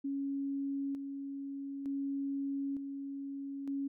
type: tone with tremolo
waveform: sine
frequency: 277 Hz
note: C#4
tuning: 1 cent flat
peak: -33 dBFS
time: 0.04-3.88 s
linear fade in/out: 10 ms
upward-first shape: square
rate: 0.55 Hz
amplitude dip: 45%
effects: none